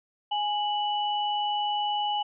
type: tone pair together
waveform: sine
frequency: 830.6 / 2960 Hz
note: G#5 / F#7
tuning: 0 / 0 cents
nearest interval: octave + minor seventh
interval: 2200 cents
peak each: -26 / -31 dBFS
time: 0.31-2.23 s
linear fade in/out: 10 ms
effects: none